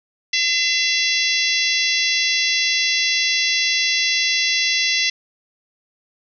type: harmonic tone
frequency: 678 Hz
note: E5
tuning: 49 cents sharp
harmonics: 3 / 4 / 5 / 6 / 7 / 8 / 9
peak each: -22 / -23 / -24 / -25 / -25 / -26 / -27 dBFS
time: 0.33-5.1 s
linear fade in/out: 5 ms
effects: none